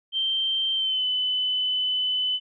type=tone with pitch glide; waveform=sine; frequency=3136 to 3013 Hz; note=G7 to F#7; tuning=0 to +31 cents; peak=-22 dBFS; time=0.12-2.4 s; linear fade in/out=50 ms; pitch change=-69 cents; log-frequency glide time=0.75-1.05 s; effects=none